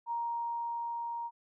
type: tone with level ramp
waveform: sine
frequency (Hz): 937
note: A#5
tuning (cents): +9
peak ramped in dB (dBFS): -31 to -35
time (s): 0.06-1.31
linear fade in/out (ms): 50
effects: none